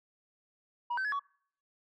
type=tone with pitch steps; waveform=sine; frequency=961 / 1540 / 1696 / 1125 Hz; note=B5 / G6 / G#6 / C#6; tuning=-48 / -31 / +36 / +25 cents; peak=-28 dBFS; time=0.9-1.196 s; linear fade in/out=10 ms; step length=74 ms; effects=noise-tail reverb RT60 0.6 s tail -26 dB re dry + tanh soft clip ceiling -29 dBFS